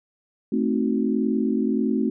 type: chord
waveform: sine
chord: A diminished seventh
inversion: none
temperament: equal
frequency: 220 / 261.6 / 311.1 / 370 Hz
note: A3 / C4 / Eb4 / Gb4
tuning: 0 / 0 / 0 / 0 cents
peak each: -23 / -24 / -28 / -28 dBFS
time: 0.52-2.1 s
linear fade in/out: 5 ms
effects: none